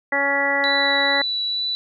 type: harmonic tone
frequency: 280 Hz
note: C#4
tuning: 18 cents sharp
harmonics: 1 / 2 / 3 / 4 / 5 / 6 / 7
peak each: -31 / -25 / -26 / -31 / -30 / -27 / -20 dBFS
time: 0.12-1.22 s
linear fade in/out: 5 ms
type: tone with vibrato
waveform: sine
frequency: 3951 Hz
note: B7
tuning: in tune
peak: -21 dBFS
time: 0.64-1.75 s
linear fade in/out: 0 ms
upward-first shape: triangle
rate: 2.2 Hz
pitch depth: 10 cents each way
effects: none